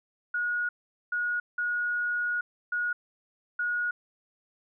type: tone bursts at uneven times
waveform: sine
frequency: 1448 Hz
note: F#6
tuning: 38 cents flat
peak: -26 dBFS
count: 5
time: 0.34-0.69 / 1.12-1.4 / 1.58-2.41 / 2.72-2.93 / 3.59-3.91 s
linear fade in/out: 5 ms
effects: none